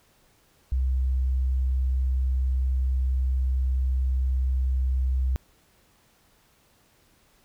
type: tone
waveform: sine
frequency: 64.6 Hz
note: C2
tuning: 21 cents flat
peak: -21 dBFS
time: 0.72-5.36 s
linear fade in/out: 0 ms
effects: pink hiss -62 dBFS RMS until 7.44 s